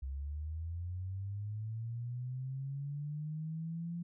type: linear sweep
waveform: sine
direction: up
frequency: 65.41 to 173.2 Hz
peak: -37 dBFS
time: 0.02-4.03 s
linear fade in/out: 10 ms
effects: none